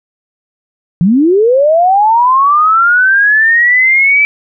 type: linear sweep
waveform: sine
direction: up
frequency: 160 to 2324 Hz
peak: -5 dBFS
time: 1.01-4.25 s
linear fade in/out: 0 ms
effects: none